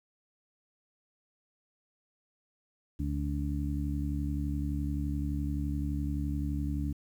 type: harmonic tone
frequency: 71.7 Hz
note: D2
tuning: 41 cents flat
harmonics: 1 / 2 / 3 / 4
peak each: -32 / -36 / -40 / -36 dBFS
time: 2.99-6.93 s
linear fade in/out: 10 ms
effects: 10-bit